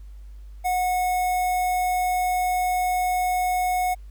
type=tone with notch filter; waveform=square; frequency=730 Hz; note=F#5; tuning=24 cents flat; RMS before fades=-23 dBFS; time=0.64-3.95 s; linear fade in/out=20 ms; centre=4200 Hz; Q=0.82; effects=added 50 Hz sine -38 dBFS peak until 4.1 s + pink hiss -64 dBFS RMS until 4.1 s